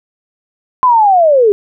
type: linear sweep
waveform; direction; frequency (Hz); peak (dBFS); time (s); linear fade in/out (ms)
sine; down; 1035 to 393.8; -5; 0.83-1.52; 0
effects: none